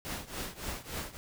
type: noise with tremolo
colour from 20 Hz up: pink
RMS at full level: -36 dBFS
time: 0.05-1.17 s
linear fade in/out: 0 ms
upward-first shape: triangle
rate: 3.5 Hz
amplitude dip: 90%
effects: none